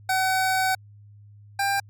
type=tone pair in turn; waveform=25% pulse; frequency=756 / 795 Hz; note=F#5 / G5; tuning=+37 / +24 cents; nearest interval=minor second; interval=87 cents; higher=second; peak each=-17 / -18 dBFS; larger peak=first; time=0.09-0.75 / 1.59-1.8 s; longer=first; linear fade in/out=5 ms; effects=added 103 Hz sine -46 dBFS peak until 1.89 s + AAC 64 kbps